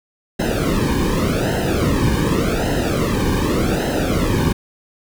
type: noise with flanger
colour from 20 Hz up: brown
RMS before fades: -18 dBFS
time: 0.39-4.53 s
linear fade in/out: 10 ms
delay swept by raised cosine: 0.86 to 1.51 ms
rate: 0.86 Hz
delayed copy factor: -0.95
effects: none